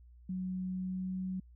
sine tone with pitch glide, 185 to 186.39 Hz, F#3 to F#3, 0 to +13 cents, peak -34 dBFS, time 0.29-1.4 s, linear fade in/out 5 ms, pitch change +13 cents, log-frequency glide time 0.7-1.21 s, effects added 60 Hz sine -54 dBFS peak until 1.55 s

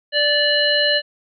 harmonic tone with a mistuned harmonic, 587.3 Hz, D5, in tune, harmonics 1 / 3 / 5 / 7, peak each -20 / -20 / -20 / -20 dBFS, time 0.12-1.02 s, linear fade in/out 50 ms, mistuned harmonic 3, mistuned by -17 cents, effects none

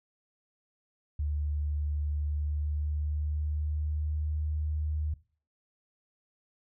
sine tone with pitch glide, 74 to 76.26 Hz, D2 to D#2, +14 to -34 cents, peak -28 dBFS, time 1.19-5.14 s, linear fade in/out 5 ms, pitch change +52 cents, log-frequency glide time 2.19-4.36 s, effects noise-tail reverb RT60 0.4 s tail -19 dB re dry

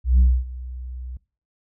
sine tone with ADSR envelope, 62.6 Hz, B1, 24 cents sharp, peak -8 dBFS, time 0.04-1.17 s, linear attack 150 ms, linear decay 250 ms, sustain -22 dB, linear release 3 ms, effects noise-tail reverb RT60 0.4 s tail -23 dB re dry + tanh soft clip ceiling -10 dBFS

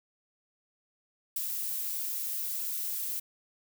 violet noise with ADSR envelope, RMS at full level -30 dBFS, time 1.36-3.2 s, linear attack 5 ms, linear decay 25 ms, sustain -4 dB, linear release 9 ms, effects none

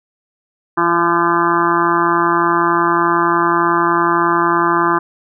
harmonic tone with a mistuned harmonic, 170.9 Hz, F3, 37 cents flat, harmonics 1 / 2 / 4 / 5 / 6 / 7 / 8 / 9 / 10, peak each -27 / -17 / -26 / -22 / -17 / -17 / -25 / -22 / -28 dBFS, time 0.77-4.99 s, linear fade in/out 10 ms, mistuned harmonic 1, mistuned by -22 cents, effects none

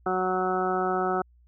harmonic tone, 185 Hz, F#3, in tune, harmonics 1 / 2 / 3 / 4 / 5 / 6 / 7 / 8, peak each -34 / -28 / -36 / -28 / -39 / -40 / -30 / -38 dBFS, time 0.06-1.22 s, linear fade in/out 5 ms, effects added 60 Hz sine -55 dBFS peak until 1.47 s

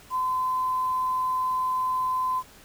sine tone with quantisation, 1023 Hz, C6, 39 cents flat, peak -23 dBFS, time 0.1-2.43 s, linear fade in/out 50 ms, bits 8, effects pink hiss -51 dBFS RMS until 2.64 s

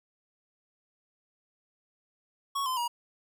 square tone with pitch steps, 1108.7 / 1028.5 / 954.1 Hz, C#6 / C6 / A#5, 0 / -30 / +40 cents, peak -29 dBFS, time 2.55-2.88 s, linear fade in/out 10 ms, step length 110 ms, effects none

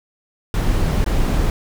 brown noise with dropouts, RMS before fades -17 dBFS, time 0.54-1.5 s, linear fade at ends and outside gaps 1 ms, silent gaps 1.044-1.062 s, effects none

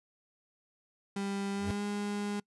35% pulse tone with pitch glide, 198.4 to 204.9 Hz, G3 to G#3, +21 to -23 cents, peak -31 dBFS, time 1.16-2.4 s, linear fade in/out 5 ms, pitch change +56 cents, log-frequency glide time 1.53-1.83 s
square tone with exponential growth, 92.5 Hz, F#2, in tune, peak -30 dBFS, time 1.54-1.71 s, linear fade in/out 0 ms, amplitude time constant 36 ms
effects noise-tail reverb RT60 0.1 s tail -25 dB re dry + resampled to 24000 Hz

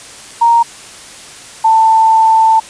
sine tone pair in turn, 932.3 / 889.3 Hz, A#5 / A5, 0 / +18 cents, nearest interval minor second, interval 82 cents, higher first, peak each -5 dBFS, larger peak neither, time 0.41-0.63 / 1.64-2.6 s, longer second, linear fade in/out 10 ms, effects white hiss -33 dBFS RMS until 2.69 s + resampled to 22050 Hz

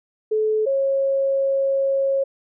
sine tone pair in turn, 432.5 / 544.9 Hz, A4 / C#5, -30 / -30 cents, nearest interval major third, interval 400 cents, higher second, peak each -17 / -17 dBFS, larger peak neither, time 0.31-0.66 / 0.66-2.24 s, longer second, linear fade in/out 10 ms, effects none

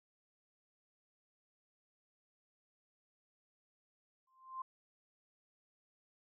sine tone with exponential growth, 1046.5 Hz, C6, in tune, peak -37 dBFS, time 4.27-4.62 s, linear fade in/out 5 ms, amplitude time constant 75 ms, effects none

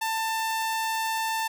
sawtooth tone, 891 Hz, A5, 22 cents sharp, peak -22 dBFS, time 0.01-1.48 s, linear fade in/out 10 ms, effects none

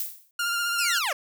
violet noise with exponential decay, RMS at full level -27 dBFS, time 0-0.31 s, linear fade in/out 2 ms, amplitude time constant 67 ms
sawtooth tone with vibrato, 1400 Hz, F6, 4 cents sharp, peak -21 dBFS, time 0.39-0.99 s, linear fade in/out 5 ms, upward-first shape sine, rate 15 Hz, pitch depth 24 cents each way
15% pulse linear sweep, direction down, 2794 to 517 Hz, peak -18 dBFS, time 0.78-1.13 s, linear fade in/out 5 ms
effects none

